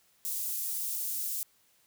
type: high-pass noise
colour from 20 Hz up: white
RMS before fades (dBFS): -34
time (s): 0.25-1.43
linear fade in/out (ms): 0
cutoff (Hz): 8200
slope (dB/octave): 12
effects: white hiss -67 dBFS RMS until 1.86 s